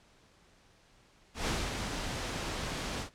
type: noise with ADSR envelope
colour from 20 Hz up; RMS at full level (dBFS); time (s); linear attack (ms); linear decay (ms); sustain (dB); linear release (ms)
pink; -31; 1.34-3.1; 130; 230; -5; 94
effects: pink hiss -63 dBFS RMS until 3.14 s + low-pass 7000 Hz 12 dB/octave